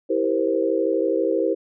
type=chord; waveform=sine; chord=C dominant seventh; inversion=first; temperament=just; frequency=327 / 392.4 / 470.9 / 523.3 Hz; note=E4 / G4 / Bb4 / C5; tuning=-14 / +2 / +18 / 0 cents; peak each=-24 dBFS; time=0.09-1.55 s; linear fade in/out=20 ms; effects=none